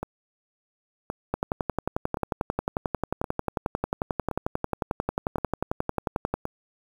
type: two click trains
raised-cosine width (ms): 1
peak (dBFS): -16 / -11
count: 7 / 57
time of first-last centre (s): 0.03-6.454 / 1.34-6.34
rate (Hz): 0.934 / 11.2
effects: 7-bit